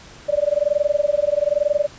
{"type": "tone with amplitude modulation", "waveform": "sine", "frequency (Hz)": 587.3, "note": "D5", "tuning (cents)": 0, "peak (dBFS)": -12, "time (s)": [0.28, 1.87], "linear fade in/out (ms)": 20, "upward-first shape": "sine", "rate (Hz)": 21.1, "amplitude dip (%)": 100, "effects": ["pink hiss -43 dBFS RMS until 1.98 s", "resampled to 16000 Hz"]}